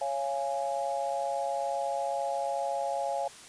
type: chord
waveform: sine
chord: Db major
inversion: none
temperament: equal with one note detuned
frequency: 554.4 / 688.4 / 830.6 Hz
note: Db5 / F5 / Ab5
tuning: 0 / -25 / 0 cents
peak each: -33 dBFS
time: 0.01-3.28 s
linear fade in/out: 5 ms
effects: white hiss -49 dBFS RMS until 3.48 s + resampled to 22050 Hz